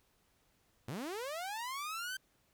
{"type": "linear sweep", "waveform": "sawtooth", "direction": "up", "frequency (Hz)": [103.1, 1568], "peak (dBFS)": -35, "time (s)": [0.88, 2.17], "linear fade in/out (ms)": 5, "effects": ["pink hiss -73 dBFS RMS until 2.53 s"]}